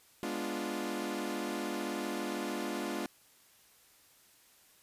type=chord; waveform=sawtooth; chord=G# diminished seventh; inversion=none; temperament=equal; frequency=207.7 / 246.9 / 293.7 / 349.2 Hz; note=G#3 / B3 / D4 / F4; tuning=0 / 0 / 0 / 0 cents; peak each=-37 / -37 / -36 / -35 dBFS; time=0.23-3.06 s; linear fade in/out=0 ms; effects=white hiss -63 dBFS RMS until 4.82 s + resampled to 32000 Hz